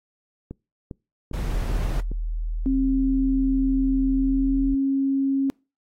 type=click train; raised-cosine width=3 ms; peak=-21 dBFS; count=5; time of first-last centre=0.51-2.116 s; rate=2.49 Hz
type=noise; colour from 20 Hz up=brown; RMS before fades=-28 dBFS; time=1.33-2.01 s; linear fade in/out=10 ms
type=tone; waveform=sine; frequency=39.89 Hz; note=D#1; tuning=44 cents sharp; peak=-24 dBFS; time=1.44-4.75 s; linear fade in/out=10 ms
type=tone with pitch glide; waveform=sine; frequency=267.3 to 272 Hz; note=C4 to C#4; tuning=+37 to -33 cents; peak=-19 dBFS; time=2.66-5.5 s; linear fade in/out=0 ms; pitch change=+30 cents; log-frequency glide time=4.13-4.66 s
effects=noise-tail reverb RT60 0.3 s tail -26 dB re dry + AAC 48 kbps